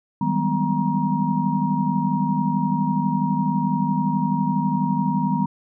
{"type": "tone cluster", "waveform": "sine", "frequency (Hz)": [159.1, 191.7, 203.6, 249.8, 946], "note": ["D#3", "G3", "G#3", "B3", "A#5"], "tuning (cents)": [39, -38, -34, 20, 25], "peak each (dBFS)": -25, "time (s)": [0.21, 5.46], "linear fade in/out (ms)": 5, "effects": []}